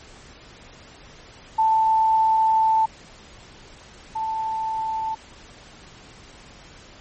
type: tone pair in turn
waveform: sine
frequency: 884 / 884 Hz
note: A5 / A5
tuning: +8 / +8 cents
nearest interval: unison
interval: 0 cents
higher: neither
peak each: -15 / -23 dBFS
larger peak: first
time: 1.58-2.86 / 4.15-5.15 s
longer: first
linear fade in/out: 10 ms
effects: pink hiss -46 dBFS RMS until 7 s + MP3 32 kbps